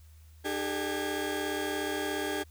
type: tone cluster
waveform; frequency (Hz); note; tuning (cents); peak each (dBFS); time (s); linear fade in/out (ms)
30% pulse; 301.7 / 394.6 / 431.6 / 1637; D4 / G4 / A4 / G#6; +47 / +11 / -33 / -25; -33 / -32 / -36 / -35; 0.44-2.44; 20
effects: added 78 Hz sine -51 dBFS peak until 2.5 s + white hiss -65 dBFS RMS until 2.5 s